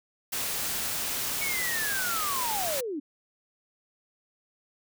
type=noise; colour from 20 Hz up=white; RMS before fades=-31 dBFS; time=0.32-2.81 s; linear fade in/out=10 ms
type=linear sweep; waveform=sine; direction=down; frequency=2260 to 268.2 Hz; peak=-30 dBFS; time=1.41-3 s; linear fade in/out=10 ms
effects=none